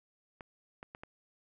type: clicks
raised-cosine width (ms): 0.5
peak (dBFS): -30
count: 4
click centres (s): 0.408 / 0.829 / 0.949 / 1.035
effects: none